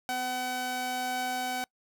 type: tone pair together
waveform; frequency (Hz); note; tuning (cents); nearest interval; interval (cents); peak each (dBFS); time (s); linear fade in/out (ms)
sawtooth; 252.3 / 756; B3 / F#5; +37 / +37; octave + perfect fifth; 1900; -35 / -27; 0.09-1.64; 0
effects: noise-tail reverb RT60 0.1 s tail -26 dB re dry